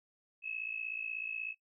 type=tone with amplitude modulation; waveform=sine; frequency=2586 Hz; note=E7; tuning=34 cents flat; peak=-33 dBFS; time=0.42-1.55 s; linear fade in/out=50 ms; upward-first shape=sine; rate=56.4 Hz; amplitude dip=85%; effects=noise-tail reverb RT60 0.1 s tail -20 dB re dry